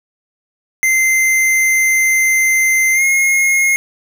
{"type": "tone with pitch glide", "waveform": "square", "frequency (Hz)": [2078, 2151], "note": ["C7", "C7"], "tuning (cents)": [-12, 47], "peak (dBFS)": -11, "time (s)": [0.83, 3.76], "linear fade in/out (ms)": 0, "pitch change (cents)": 59, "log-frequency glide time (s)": [2.93, 3.03], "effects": []}